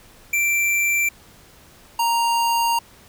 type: tone pair in turn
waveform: square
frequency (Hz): 2349 / 932.2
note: D7 / A#5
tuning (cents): 0 / 0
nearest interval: octave + major third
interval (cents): 1600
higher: first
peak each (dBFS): -18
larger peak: neither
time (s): 0.33-1.09 / 1.99-2.79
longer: second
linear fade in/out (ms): 5
effects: pink hiss -49 dBFS RMS until 3.08 s